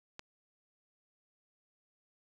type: click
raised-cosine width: 0.2 ms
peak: -26 dBFS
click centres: 0.194 s
effects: none